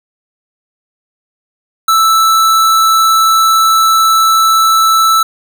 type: tone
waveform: square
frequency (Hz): 1318.5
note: E6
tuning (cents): 0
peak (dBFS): -7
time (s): 1.88-5.23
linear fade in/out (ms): 5
effects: none